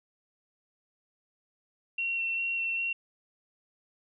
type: tone with vibrato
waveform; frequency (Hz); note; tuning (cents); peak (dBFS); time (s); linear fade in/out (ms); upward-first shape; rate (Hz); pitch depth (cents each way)
sine; 2722; F7; -45; -28; 1.98-2.93; 5; square; 2.5; 9
effects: none